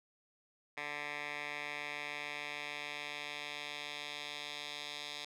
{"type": "tone with band-pass filter sweep", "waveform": "10% pulse", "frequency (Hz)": 146.83, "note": "D3", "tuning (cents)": 0, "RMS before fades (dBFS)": -43, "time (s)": [0.77, 5.25], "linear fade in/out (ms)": 5, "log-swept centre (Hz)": [2000, 3800], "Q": 1.9, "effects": []}